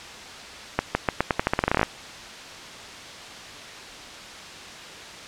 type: accelerating click train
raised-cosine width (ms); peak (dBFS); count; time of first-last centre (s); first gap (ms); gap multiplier
0.5; -4; 17; 0.79-1.831; 160; 0.86
effects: white hiss -39 dBFS RMS until 5.27 s + low-pass 5000 Hz 12 dB/octave